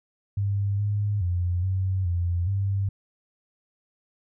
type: tone with pitch steps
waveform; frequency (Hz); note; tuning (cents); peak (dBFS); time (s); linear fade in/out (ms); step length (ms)
sine; 100.2 / 103 / 88.6 / 94.5 / 87.2 / 98.4; G2 / G#2 / F2 / F#2 / F2 / G2; +38 / -14 / +25 / +37 / -2 / +7; -22; 0.37-2.89; 5; 420
effects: none